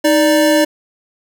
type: tone pair together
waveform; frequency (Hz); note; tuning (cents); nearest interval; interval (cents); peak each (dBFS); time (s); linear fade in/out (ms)
square; 311.5 / 587.6; D#4 / D5; +2 / +1; major seventh; 1099; -13; 0.04-0.65; 10
effects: none